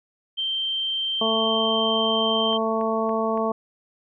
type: tone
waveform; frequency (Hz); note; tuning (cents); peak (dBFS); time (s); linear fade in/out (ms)
sine; 3136; G7; 0; -23; 0.37-2.58; 20
type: harmonic tone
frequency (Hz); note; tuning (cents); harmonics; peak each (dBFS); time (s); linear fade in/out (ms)
222.6; A3; +20; 1 / 2 / 3 / 4 / 5; -27 / -26 / -26 / -31 / -28; 1.21-3.52; 5
type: click train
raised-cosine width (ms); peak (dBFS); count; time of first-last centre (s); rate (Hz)
0.5; -27; 4; 2.53-3.375; 3.55
effects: none